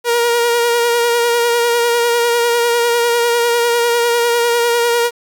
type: tone with vibrato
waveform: sawtooth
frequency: 473.2 Hz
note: A#4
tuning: 26 cents sharp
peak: -8 dBFS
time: 0.04-5.11 s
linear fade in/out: 50 ms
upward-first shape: sine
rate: 10 Hz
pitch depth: 24 cents each way
effects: 7-bit